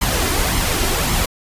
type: noise with flanger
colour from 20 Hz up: pink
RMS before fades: -18 dBFS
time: 0.01-1.26 s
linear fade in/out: 10 ms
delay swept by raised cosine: 0.94 to 2.94 ms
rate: 1.8 Hz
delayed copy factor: +0.5
effects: resampled to 32000 Hz